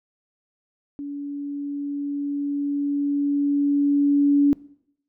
sine tone with level ramp, 285.3 Hz, C#4, 50 cents sharp, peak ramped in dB -29 to -13 dBFS, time 0.99-4.53 s, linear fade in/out 0 ms, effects noise-tail reverb RT60 0.7 s tail -22 dB re dry

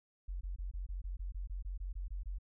sine tone bursts, 45.41 Hz, F#1, 32 cents flat, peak -37 dBFS, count 14, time 0.28-2.386 s, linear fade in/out 10 ms, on 130 ms, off 22 ms, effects none

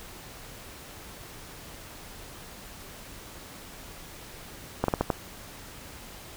slowing click train, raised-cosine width 1 ms, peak -9 dBFS, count 5, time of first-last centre 4.84-5.102 s, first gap 43 ms, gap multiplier 1.29, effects pink hiss -45 dBFS RMS until 6.36 s

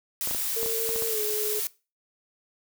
blue noise, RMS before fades -29 dBFS, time 0.21-1.67 s, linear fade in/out 0 ms
clicks, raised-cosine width 1 ms, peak -23 dBFS, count 8, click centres 0.274 / 0.312 / 0.348 / 0.631 / 0.661 / 0.891 / 0.96 / 1.023 s
sine tone with pitch glide, 452.3 to 424.5 Hz, A4 to G#4, +48 to +38 cents, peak -29 dBFS, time 0.56-1.6 s, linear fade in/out 10 ms, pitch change -110 cents, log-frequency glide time 1.08-1.2 s
effects noise-tail reverb RT60 0.3 s tail -20 dB re dry

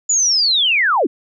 sine linear sweep, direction down, 7040 to 225.2 Hz, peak -12 dBFS, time 0.09-1.07 s, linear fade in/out 10 ms, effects none

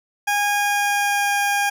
20% pulse tone with pitch glide, 819 to 810.1 Hz, G#5 to G#5, -24 to -43 cents, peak -13 dBFS, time 0.27-1.7 s, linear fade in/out 10 ms, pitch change -19 cents, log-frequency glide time 0.45-1.31 s, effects none

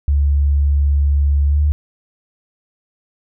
sine tone with pitch glide, 71.3 to 74.07 Hz, C#2 to D2, +49 to +15 cents, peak -11 dBFS, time 0.08-1.72 s, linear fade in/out 0 ms, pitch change +66 cents, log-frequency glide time 1.47-1.61 s, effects none

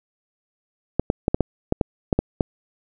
clicks, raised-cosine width 2 ms, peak -4 dBFS, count 10, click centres 0.996 / 1.101 / 1.281 / 1.345 / 1.407 / 1.724 / 1.812 / 2.128 / 2.19 / 2.408 s, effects none

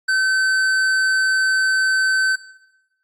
sine tone with hard clipping, 1534 Hz, G6, 38 cents flat, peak -17 dBFS, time 0.08-2.36 s, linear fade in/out 10 ms, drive 10 dB, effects noise-tail reverb RT60 0.9 s tail -17 dB re dry + AAC 64 kbps

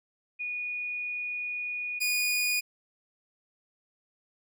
sine / sawtooth tone pair in turn, 2458 / 2458 Hz, D#7 / D#7, -22 / -22 cents, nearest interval unison, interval 0 cents, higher neither, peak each -31 / -22 dBFS, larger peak second, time 0.39-2 / 2-2.61 s, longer first, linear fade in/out 20 ms, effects none

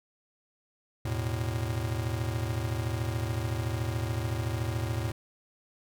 square chord, E suspended fourth, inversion none, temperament just, 82.41 / 109.88 / 123.61 Hz, E2 / A2 / B2, 0 / -2 / +2 cents, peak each -36 / -32 / -36 dBFS, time 1.05-5.12 s, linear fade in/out 5 ms, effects none

